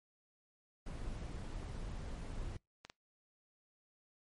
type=noise; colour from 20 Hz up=brown; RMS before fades=-43 dBFS; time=0.86-2.57 s; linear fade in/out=5 ms
type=clicks; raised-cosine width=0.2 ms; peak=-31 dBFS; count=2; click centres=2.85 / 2.899 s
effects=noise-tail reverb RT60 0.2 s tail -26 dB re dry + MP3 48 kbps